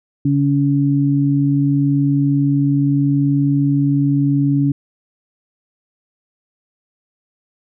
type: tone pair together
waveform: sine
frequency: 141.1 / 281.9 Hz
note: C#3 / C#4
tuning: +31 / +29 cents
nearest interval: octave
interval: 1198 cents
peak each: -15 dBFS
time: 0.25-4.72 s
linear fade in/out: 5 ms
effects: none